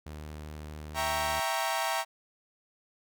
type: tone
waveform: sawtooth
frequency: 76.1 Hz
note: D#2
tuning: 38 cents flat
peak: -36 dBFS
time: 0.06-1.4 s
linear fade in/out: 5 ms
type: chord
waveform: sawtooth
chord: E diminished seventh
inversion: none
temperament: equal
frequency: 659.3 / 784 / 932.3 / 1108.7 Hz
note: E5 / G5 / Bb5 / Db6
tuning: 0 / 0 / 0 / 0 cents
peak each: -30 / -30 / -29 / -33 dBFS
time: 0.94-2.05 s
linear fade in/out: 50 ms
effects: none